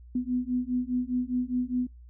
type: beating tone pair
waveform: sine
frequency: 246.9 / 251.8 Hz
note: B3 / B3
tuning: 0 / +34 cents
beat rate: 4.9 Hz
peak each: -29 dBFS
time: 0.15-1.87 s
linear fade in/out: 5 ms
effects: noise-tail reverb RT60 0.2 s tail -25 dB re dry + added 60 Hz sine -46 dBFS peak until 2.09 s